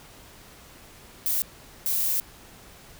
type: noise bursts at uneven times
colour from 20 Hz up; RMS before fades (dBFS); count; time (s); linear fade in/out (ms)
violet; -25; 2; 1.26-1.42 / 1.86-2.2; 0
effects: pink hiss -49 dBFS RMS until 2.99 s